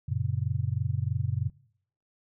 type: chord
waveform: sine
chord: F# major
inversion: none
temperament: just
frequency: 92.5 / 115.62 / 138.75 Hz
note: F#2 / A#2 / C#3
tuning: 0 / -14 / +2 cents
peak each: -31 / -30 / -31 dBFS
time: 0.08-1.5 s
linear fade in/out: 10 ms
effects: noise-tail reverb RT60 0.6 s tail -20 dB re dry